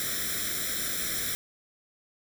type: noise with comb filter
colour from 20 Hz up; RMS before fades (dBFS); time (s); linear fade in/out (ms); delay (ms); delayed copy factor
white; -31; 0-1.35; 0; 0.54; +0.95
effects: none